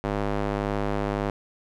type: tone with band-pass filter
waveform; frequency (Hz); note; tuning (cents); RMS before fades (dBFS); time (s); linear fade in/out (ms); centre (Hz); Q
square; 50.9; G#1; -34; -27; 0.04-1.3; 0; 610; 0.64
effects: none